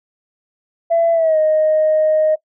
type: tone with pitch glide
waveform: sine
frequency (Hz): 670 to 621.5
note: E5 to D#5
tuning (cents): +28 to -2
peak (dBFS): -10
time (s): 0.9-2.36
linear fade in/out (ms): 20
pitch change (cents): -130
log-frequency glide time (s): 1.13-1.38
effects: noise-tail reverb RT60 0.1 s tail -19 dB re dry + tanh soft clip ceiling -7 dBFS